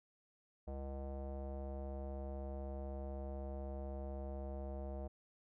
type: tone with low-pass filter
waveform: square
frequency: 68 Hz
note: C#2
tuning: 33 cents flat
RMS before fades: -44 dBFS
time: 0.67-5.08 s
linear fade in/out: 10 ms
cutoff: 650 Hz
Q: 4
effects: none